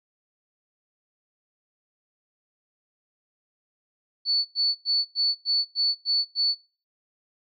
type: tone bursts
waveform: sine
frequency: 4460 Hz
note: C#8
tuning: 10 cents sharp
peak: -20 dBFS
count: 8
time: 4.25-6.55 s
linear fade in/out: 50 ms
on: 200 ms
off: 100 ms
effects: noise-tail reverb RT60 0.4 s tail -20 dB re dry